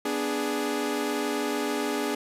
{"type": "chord", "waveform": "sawtooth", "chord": "G# diminished", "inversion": "first", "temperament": "equal", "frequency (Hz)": [246.9, 293.7, 415.3], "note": ["B3", "D4", "G#4"], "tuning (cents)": [0, 0, 0], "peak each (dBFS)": [-29, -26, -26], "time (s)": [0.05, 2.15], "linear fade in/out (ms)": 5, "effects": ["resampled to 32000 Hz", "10-bit"]}